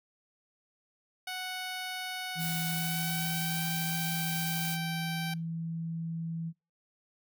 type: tone with pitch glide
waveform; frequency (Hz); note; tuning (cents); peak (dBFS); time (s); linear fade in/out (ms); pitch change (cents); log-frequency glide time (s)
10% pulse; 740 to 778.6; F#5 to G5; 0 to -12; -27; 1.27-5.34; 5; +88; 2.69-3.65
type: tone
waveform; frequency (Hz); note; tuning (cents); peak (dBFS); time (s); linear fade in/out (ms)
sine; 164.81; E3; 0; -33; 2.35-6.53; 50
type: noise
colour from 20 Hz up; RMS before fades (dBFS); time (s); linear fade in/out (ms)
blue; -37; 2.38-4.78; 50
effects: noise-tail reverb RT60 0.3 s tail -26 dB re dry